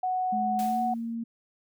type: tone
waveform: sine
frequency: 740 Hz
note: F#5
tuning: in tune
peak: -25 dBFS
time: 0.03-0.94 s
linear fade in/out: 5 ms
type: tone with pitch glide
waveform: sine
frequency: 213.7 to 230.4 Hz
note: G#3 to A#3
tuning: +50 to -20 cents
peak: -30 dBFS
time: 0.32-1.24 s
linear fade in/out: 10 ms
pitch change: +130 cents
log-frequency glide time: 0.59-0.82 s
type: noise with exponential decay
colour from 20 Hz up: white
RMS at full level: -40 dBFS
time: 0.59-1.15 s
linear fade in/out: 0 ms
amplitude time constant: 120 ms
effects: none